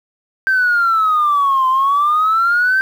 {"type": "exponential two-way sweep", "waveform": "sine", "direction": "down then up", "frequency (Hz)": [1568, 1031, 1568], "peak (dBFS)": -10, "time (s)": [0.47, 2.81], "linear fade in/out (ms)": 0, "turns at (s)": 1.68, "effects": ["tanh soft clip ceiling -7 dBFS", "7-bit"]}